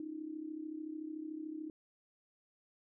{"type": "tone with amplitude modulation", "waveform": "sine", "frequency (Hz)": 311.1, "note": "D#4", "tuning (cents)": 0, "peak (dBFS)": -37, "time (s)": [0, 1.7], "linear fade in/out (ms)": 2, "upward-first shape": "sine", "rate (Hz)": 33.6, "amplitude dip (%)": 75, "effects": []}